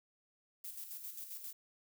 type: noise with tremolo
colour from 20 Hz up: violet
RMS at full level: -45 dBFS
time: 0.64-1.53 s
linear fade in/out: 5 ms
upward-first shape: square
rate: 7.5 Hz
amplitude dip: 50%
effects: none